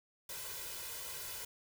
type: noise with comb filter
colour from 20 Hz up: white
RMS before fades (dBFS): -44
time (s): 0.29-1.45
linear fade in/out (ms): 5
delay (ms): 2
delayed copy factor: +0.75
effects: none

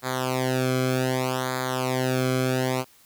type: tone with flanger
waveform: sawtooth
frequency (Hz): 128.8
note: C3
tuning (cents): -27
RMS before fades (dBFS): -25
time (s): 0.02-2.85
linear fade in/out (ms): 50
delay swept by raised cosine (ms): 0.35 to 1.09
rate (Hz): 0.65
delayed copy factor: -0.9
effects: white hiss -56 dBFS RMS until 3.05 s

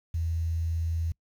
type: tone with quantisation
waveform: sine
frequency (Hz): 82.41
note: E2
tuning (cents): 0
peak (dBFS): -26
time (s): 0.14-1.12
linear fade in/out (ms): 5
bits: 9
effects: noise-tail reverb RT60 0.1 s tail -26 dB re dry

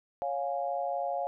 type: chord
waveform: sine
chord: Db major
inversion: none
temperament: equal with one note detuned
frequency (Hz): 554.4 / 706.6 / 830.6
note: Db5 / F5 / Ab5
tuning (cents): 0 / +20 / 0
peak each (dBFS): -34 / -32 / -37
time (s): 0.22-1.27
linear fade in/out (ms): 0
effects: none

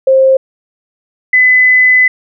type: tone pair in turn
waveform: sine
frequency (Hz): 530 / 2011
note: C5 / B6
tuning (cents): +22 / +31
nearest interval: octave + major seventh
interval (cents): 2309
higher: second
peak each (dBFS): -4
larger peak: neither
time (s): 0.07-0.37 / 1.33-2.08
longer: second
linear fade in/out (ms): 5
effects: none

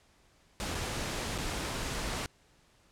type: noise with dropouts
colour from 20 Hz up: pink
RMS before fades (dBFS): -35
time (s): 0.6-2.26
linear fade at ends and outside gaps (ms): 0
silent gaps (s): 0.746-0.75 / 1.379-1.385
effects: pink hiss -65 dBFS RMS until 2.91 s + low-pass 9000 Hz 12 dB/octave

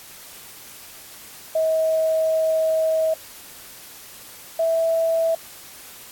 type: tone pair in turn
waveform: sine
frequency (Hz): 639 / 656.2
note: D#5 / E5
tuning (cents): +46 / -8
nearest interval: unison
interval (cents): 46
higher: second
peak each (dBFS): -17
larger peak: neither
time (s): 1.55-3.14 / 4.59-5.35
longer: first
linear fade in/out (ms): 5
effects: white hiss -42 dBFS RMS until 6.11 s + AAC 64 kbps

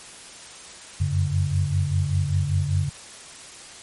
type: tone cluster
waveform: sine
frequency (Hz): 90.5 / 95.6 / 142.4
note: F#2 / G2 / C#3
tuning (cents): -38 / -43 / +47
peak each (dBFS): -24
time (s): 1-2.9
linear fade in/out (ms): 10
effects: white hiss -42 dBFS RMS until 3.82 s + MP3 48 kbps

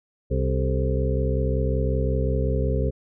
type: harmonic tone with a mistuned harmonic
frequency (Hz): 65.41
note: C2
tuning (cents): 0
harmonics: 1 / 2 / 3 / 4 / 6 / 7 / 8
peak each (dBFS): -23 / -26 / -33 / -33 / -32 / -30 / -31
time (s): 0.3-2.91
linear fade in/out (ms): 20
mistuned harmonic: 7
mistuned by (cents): -58
effects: none

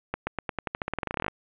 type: accelerating click train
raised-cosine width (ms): 0.5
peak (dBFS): -13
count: 21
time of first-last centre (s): 0.14-1.282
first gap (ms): 130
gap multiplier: 0.9
effects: resampled to 8000 Hz + 8-bit

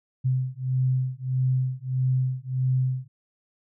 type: beating tone pair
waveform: sine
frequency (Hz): 128.4 / 130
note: C3 / C3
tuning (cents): -32 / -11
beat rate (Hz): 1.6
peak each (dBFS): -25 / -25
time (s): 0.24-3.08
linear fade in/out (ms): 20
effects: none

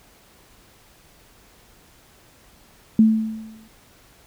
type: tone with exponential decay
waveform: sine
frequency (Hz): 220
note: A3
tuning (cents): 0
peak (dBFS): -8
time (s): 2.99-3.68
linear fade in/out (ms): 2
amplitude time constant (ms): 150
effects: pink hiss -53 dBFS RMS until 4.26 s

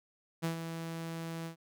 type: tone with ADSR envelope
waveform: sawtooth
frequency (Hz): 164.81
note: E3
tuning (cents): 0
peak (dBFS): -26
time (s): 0.42-1.56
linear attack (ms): 25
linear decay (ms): 110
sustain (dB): -8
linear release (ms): 100
effects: none

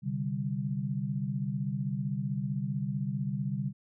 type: chord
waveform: sine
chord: C suspended second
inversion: none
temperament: equal with one note detuned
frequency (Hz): 131.19 / 146.83 / 196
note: C3 / D3 / G3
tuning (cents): +5 / 0 / 0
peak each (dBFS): -34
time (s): 0.02-3.73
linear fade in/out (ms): 50
effects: none

